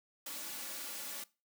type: noise with comb filter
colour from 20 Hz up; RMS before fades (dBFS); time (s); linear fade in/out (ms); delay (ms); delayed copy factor
white; -43; 0.26-1.24; 5; 3.5; +0.75
effects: noise-tail reverb RT60 0.3 s tail -21 dB re dry + high-pass 150 Hz 12 dB/octave